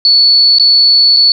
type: tone with dropouts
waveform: sine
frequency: 4435 Hz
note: C#8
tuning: in tune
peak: -4 dBFS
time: 0.05-1.32 s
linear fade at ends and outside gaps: 1 ms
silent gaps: 0.585-0.597 / 1.165-1.169 s
effects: none